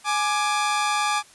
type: tone pair together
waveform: sawtooth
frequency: 836 / 1185.3 Hz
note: G#5 / D6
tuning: +11 / +16 cents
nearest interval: tritone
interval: 605 cents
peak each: -20 dBFS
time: 0.04-1.23 s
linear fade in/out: 50 ms
effects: white hiss -51 dBFS RMS until 1.34 s + resampled to 24000 Hz